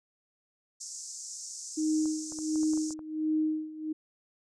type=band-pass noise; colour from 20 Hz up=white; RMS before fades=-42 dBFS; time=0.8-2.94 s; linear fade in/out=10 ms; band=5500 to 7800 Hz; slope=48 dB/octave
type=tone with tremolo; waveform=sine; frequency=311.1 Hz; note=D#4; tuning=in tune; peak=-24 dBFS; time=1.77-3.93 s; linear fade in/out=10 ms; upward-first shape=sine; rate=1.4 Hz; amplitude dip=85%
type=clicks; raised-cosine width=1 ms; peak=-33 dBFS; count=9; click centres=2.057 / 2.322 / 2.388 / 2.558 / 2.632 / 2.735 / 2.775 / 2.907 / 2.992 s
effects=none